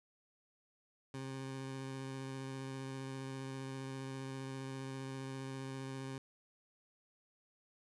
20% pulse tone with vibrato, 133.6 Hz, C3, 36 cents sharp, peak -37 dBFS, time 1.14-6.18 s, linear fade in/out 2 ms, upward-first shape square, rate 15 Hz, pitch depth 10 cents each way, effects resampled to 24000 Hz

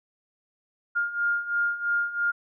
sine beating tone pair, 1409 / 1412 Hz, F6 / F6, +15 / +19 cents, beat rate 3 Hz, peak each -29 / -25 dBFS, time 0.95-2.32 s, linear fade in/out 20 ms, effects none

